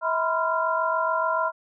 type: tone cluster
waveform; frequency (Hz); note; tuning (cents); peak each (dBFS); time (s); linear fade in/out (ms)
sine; 645 / 980 / 1027 / 1383; E5 / B5 / C6 / F6; -38 / -14 / -33 / -17; -27; 0.01-1.52; 50
effects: none